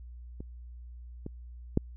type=clicks; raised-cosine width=3 ms; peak=-28 / -24 / -11 dBFS; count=3; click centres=0.405 / 1.264 / 1.774 s; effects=added 60 Hz sine -43 dBFS peak until 1.96 s